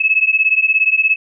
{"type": "beating tone pair", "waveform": "sine", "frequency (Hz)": [2579, 2596], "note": ["E7", "E7"], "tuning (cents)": [-39, -27], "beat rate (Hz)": 17, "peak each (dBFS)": -14, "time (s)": [0, 1.16], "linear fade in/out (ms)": 10, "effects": []}